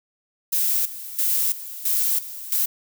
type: noise with tremolo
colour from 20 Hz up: violet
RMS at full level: -21 dBFS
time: 0.52-2.66 s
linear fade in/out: 10 ms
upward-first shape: square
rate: 1.5 Hz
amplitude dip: 80%
effects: none